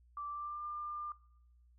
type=tone with pitch glide; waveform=sine; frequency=1168 to 1197.4 Hz; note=D6 to D6; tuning=-10 to +33 cents; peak=-39 dBFS; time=0.17-1.12 s; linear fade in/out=2 ms; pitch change=+43 cents; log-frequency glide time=0.28-0.63 s; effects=noise-tail reverb RT60 0.8 s tail -22 dB re dry + added 60 Hz sine -62 dBFS peak until 1.78 s